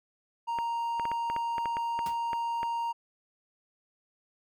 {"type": "tone", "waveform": "triangle", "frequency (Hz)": 932, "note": "A#5", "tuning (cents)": -1, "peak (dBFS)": -27, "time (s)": [0.47, 2.93], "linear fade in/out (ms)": 20}
{"type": "clicks", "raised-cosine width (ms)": 0.5, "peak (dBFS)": -21, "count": 12, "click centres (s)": [0.587, 0.997, 1.054, 1.116, 1.3, 1.364, 1.582, 1.657, 1.769, 1.991, 2.332, 2.631]}
{"type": "noise with exponential decay", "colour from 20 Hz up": "pink", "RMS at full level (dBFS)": -38, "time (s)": [2.06, 2.19], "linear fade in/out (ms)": 1, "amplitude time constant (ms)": 28}
{"effects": []}